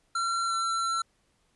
square tone with pitch glide, 1363 to 1348.9 Hz, F6 to E6, -43 to +39 cents, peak -27 dBFS, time 0.15-1.02 s, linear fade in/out 5 ms, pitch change -18 cents, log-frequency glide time 0.46-0.54 s, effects pink hiss -70 dBFS RMS until 1.55 s + resampled to 24000 Hz

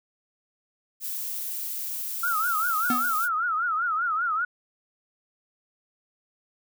violet noise, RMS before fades -32 dBFS, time 1-3.29 s, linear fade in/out 50 ms
sine tone with vibrato, 1343 Hz, E6, 32 cents sharp, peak -23 dBFS, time 2.23-4.45 s, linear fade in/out 5 ms, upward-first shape triangle, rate 5.1 Hz, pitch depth 170 cents each way
square tone with exponential decay, 246.9 Hz, B3, in tune, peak -22 dBFS, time 2.9-3.15 s, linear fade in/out 2 ms, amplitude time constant 54 ms
effects none

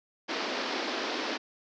pink band-pass noise, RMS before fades -33 dBFS, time 0.28-1.38 s, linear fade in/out 20 ms, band 240 to 5400 Hz, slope 48 dB/octave, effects none

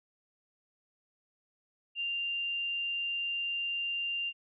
sine tone, 2788 Hz, F7, 4 cents flat, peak -31 dBFS, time 1.95-4.33 s, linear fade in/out 50 ms, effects none

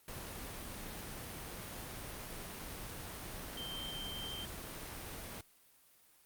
sine tone in noise, 3136 Hz, G7, in tune, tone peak -42 dBFS, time 3.57-4.45 s, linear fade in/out 2 ms, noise pink, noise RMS -45 dBFS, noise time 0.08-5.41 s, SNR 0 dB, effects white hiss -66 dBFS RMS until 6.25 s + Opus 32 kbps

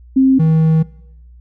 sine / triangle tone pair in turn, 264.9 / 159.53 Hz, C4 / D#3, +22 / +44 cents, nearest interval major sixth, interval 878 cents, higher first, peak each -7 dBFS, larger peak neither, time 0.16-0.39 / 0.39-0.83 s, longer second, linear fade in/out 10 ms, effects noise-tail reverb RT60 0.9 s tail -21 dB re dry + added 60 Hz sine -38 dBFS peak until 1.4 s

